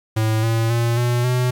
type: tone with pitch steps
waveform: square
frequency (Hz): 110 / 113.62 / 117.35 / 121.21 / 125.19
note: A2 / A#2 / A#2 / B2 / B2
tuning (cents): 0 / -44 / +12 / -32 / +24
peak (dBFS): -17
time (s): 0.16-1.51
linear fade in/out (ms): 10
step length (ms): 270
effects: 9-bit